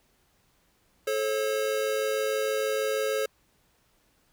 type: tone pair together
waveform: square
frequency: 433.7 / 540 Hz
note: A4 / C#5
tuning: -25 / -45 cents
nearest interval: major third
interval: 380 cents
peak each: -29 / -29 dBFS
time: 1.07-3.26 s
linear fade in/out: 5 ms
effects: pink hiss -67 dBFS RMS until 4.32 s